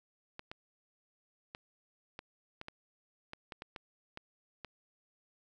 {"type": "clicks", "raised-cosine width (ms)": 0.3, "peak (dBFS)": -27, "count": 12, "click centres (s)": [0.394, 0.515, 1.549, 2.191, 2.614, 2.684, 3.334, 3.522, 3.621, 3.762, 4.174, 4.647], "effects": []}